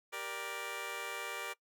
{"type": "chord", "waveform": "10% pulse", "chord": "G minor", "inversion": "none", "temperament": "just", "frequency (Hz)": [392, 470.4, 588], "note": ["G4", "Bb4", "D5"], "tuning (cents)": [0, 16, 2], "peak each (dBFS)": [-38, -35, -37], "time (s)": [0.12, 1.54], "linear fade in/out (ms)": 20, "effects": ["noise-tail reverb RT60 0.1 s tail -21 dB re dry"]}